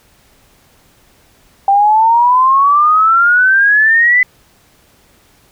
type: exponential sweep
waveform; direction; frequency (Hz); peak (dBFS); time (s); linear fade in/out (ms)
sine; up; 784 to 2019; -6; 1.68-4.23; 2
effects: pink hiss -50 dBFS RMS until 5.51 s